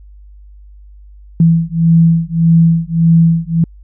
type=beating tone pair; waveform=sine; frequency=164.7 / 166.4 Hz; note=E3 / E3; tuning=-1 / +17 cents; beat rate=1.7 Hz; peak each=-10 dBFS; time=1.4-3.64 s; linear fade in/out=2 ms; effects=added 50 Hz sine -35 dBFS peak until 3.83 s